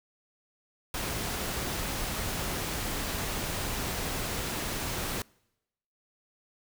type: noise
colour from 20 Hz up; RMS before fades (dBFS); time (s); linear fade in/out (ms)
pink; -33; 0.94-5.22; 2
effects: noise-tail reverb RT60 0.9 s tail -26 dB re dry